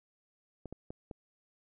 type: clicks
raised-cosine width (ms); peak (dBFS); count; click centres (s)
2; -29; 4; 0.657 / 0.726 / 0.905 / 1.112
effects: none